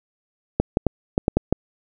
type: clicks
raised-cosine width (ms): 2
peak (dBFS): -3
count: 7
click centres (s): 0.6 / 0.771 / 0.867 / 1.179 / 1.281 / 1.37 / 1.526
effects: none